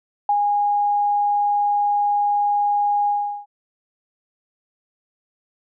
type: tone with ADSR envelope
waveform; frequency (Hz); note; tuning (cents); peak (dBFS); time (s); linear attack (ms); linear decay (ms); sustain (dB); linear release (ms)
sine; 821; G#5; -20; -14; 0.29-3.46; 3; 63; -2; 380
effects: none